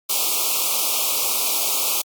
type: band-stop noise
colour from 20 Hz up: white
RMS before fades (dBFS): -21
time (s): 0.09-2.02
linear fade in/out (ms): 10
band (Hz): 1300 to 2300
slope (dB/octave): 96
effects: high-pass 400 Hz 12 dB/octave + Opus 48 kbps